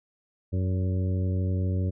harmonic tone with a mistuned harmonic, 92.5 Hz, F#2, in tune, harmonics 1 / 2 / 3 / 4 / 5 / 6, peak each -24 / -33 / -37 / -40 / -42 / -43 dBFS, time 0.52-1.91 s, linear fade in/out 20 ms, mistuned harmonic 6, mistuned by +34 cents, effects none

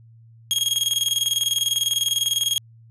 sawtooth tone with tremolo, 3274 Hz, G#7, 25 cents flat, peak -14 dBFS, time 0.51-2.58 s, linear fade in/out 0 ms, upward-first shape square, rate 20 Hz, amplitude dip 70%, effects added 114 Hz sine -46 dBFS peak until 2.9 s + resampled to 32000 Hz

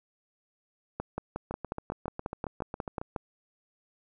two click trains, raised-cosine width 1 ms, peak -21 / -18 dBFS, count 12 / 13, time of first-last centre 1.51-3.015 / 1-3.162 s, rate 7.31 / 5.55 Hz, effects none

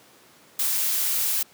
blue noise, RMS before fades -24 dBFS, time 0.59-1.43 s, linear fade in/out 5 ms, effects pink hiss -53 dBFS RMS until 1.53 s + high-pass 200 Hz 12 dB/octave

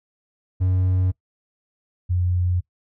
triangle / sine tone pair in turn, 92.5 / 89.45 Hz, F#2 / F2, 0 / +42 cents, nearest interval minor second, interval 58 cents, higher first, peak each -15 / -18 dBFS, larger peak first, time 0.6-1.12 / 2.09-2.61 s, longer neither, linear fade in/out 20 ms, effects noise-tail reverb RT60 0.1 s tail -20 dB re dry

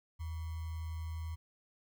sine tone with sample-and-hold, 80.9 Hz, E2, 32 cents flat, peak -37 dBFS, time 0.19-1.36 s, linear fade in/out 20 ms, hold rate 1050 Hz, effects none

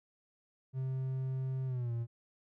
triangle tone with pitch glide, 131.4 to 117.06 Hz, C3 to A#2, +8 to +8 cents, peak -31 dBFS, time 0.73-2.07 s, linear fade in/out 50 ms, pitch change -200 cents, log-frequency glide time 1.66-1.92 s, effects none

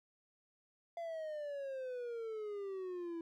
triangle exponential sweep, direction down, 685 to 329.6 Hz, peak -38 dBFS, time 0.97-3.21 s, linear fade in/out 2 ms, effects none

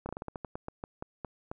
slowing click train, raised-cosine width 1 ms, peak -23 dBFS, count 14, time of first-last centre 0.06-1.515 s, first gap 30 ms, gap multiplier 1.2, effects none

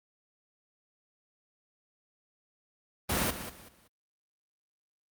pink noise with echo, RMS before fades -28 dBFS, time 3.09-3.31 s, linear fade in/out 10 ms, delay 190 ms, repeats 3, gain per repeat -11 dB, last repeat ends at 3.88 s, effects high-pass 60 Hz 12 dB/octave + Opus 32 kbps

